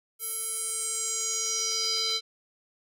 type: tone with band-pass filter sweep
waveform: square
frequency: 446.1 Hz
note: A4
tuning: 24 cents sharp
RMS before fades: -30 dBFS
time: 0.19-2.21 s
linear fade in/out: 50 ms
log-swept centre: 12000 to 4200 Hz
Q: 5.1
effects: none